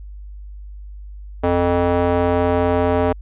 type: tone with band-pass filter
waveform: square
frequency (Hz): 87.6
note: F2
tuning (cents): +6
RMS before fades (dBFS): -17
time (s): 1.43-3.13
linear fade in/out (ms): 10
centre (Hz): 590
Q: 1.3
effects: added 50 Hz sine -32 dBFS peak until 3.21 s + resampled to 8000 Hz